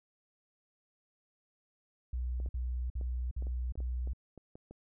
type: tone bursts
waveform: sine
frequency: 61.74 Hz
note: B1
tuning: in tune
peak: -32 dBFS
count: 5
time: 2.13-4.134 s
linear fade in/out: 5 ms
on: 360 ms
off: 51 ms
type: clicks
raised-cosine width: 2 ms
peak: -36 dBFS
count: 11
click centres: 2.401 / 2.461 / 3.012 / 3.424 / 3.469 / 3.755 / 3.804 / 4.074 / 4.377 / 4.555 / 4.71 s
effects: none